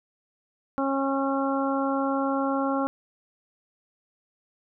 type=harmonic tone; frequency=272.7 Hz; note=C#4; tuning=28 cents flat; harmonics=1 / 2 / 3 / 4 / 5; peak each=-26 / -29 / -31 / -32 / -33 dBFS; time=0.78-2.87 s; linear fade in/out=0 ms; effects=none